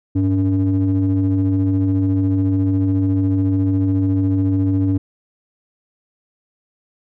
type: ring-modulated tone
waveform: triangle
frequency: 92.5 Hz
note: F#2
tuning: in tune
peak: -9 dBFS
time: 0.15-4.98 s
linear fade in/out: 10 ms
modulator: 192 Hz
effects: none